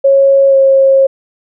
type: tone with pitch glide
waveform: sine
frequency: 548 to 540.1 Hz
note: C#5 to C#5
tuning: -20 to -45 cents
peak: -4 dBFS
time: 0.04-1.07 s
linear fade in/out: 10 ms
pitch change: -25 cents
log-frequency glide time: 0.49-0.55 s
effects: none